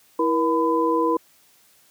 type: tone cluster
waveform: sine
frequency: 328.3 / 477.2 / 1006 Hz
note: E4 / A#4 / B5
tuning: -7 / +41 / +32 cents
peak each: -22 dBFS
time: 0.19-1.17 s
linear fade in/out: 5 ms
effects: white hiss -57 dBFS RMS until 1.9 s + high-pass 80 Hz 12 dB/octave